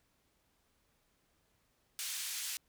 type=band-pass noise; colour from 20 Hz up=white; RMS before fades=-40 dBFS; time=1.99-2.57 s; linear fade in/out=0 ms; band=2200 to 10000 Hz; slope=12 dB/octave; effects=pink hiss -75 dBFS RMS until 2.68 s